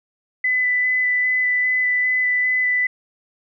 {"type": "tone with vibrato", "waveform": "sine", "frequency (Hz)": 2000, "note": "B6", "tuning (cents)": 21, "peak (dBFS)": -16, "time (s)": [0.44, 2.87], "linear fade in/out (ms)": 5, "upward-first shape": "square", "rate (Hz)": 2.5, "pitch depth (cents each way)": 8, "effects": []}